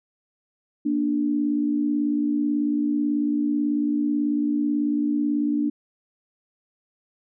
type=tone pair together; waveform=sine; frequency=235.7 / 293.9 Hz; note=A#3 / D4; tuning=+19 / +1 cents; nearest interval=major third; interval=382 cents; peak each=-26 / -21 dBFS; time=0.85-5.7 s; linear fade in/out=10 ms; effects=none